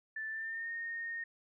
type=tone with pitch glide; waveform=sine; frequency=1760 to 1845.4 Hz; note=A6 to A#6; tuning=0 to -18 cents; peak=-37 dBFS; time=0.16-1.24 s; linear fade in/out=5 ms; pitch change=+82 cents; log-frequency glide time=0.29-0.7 s; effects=none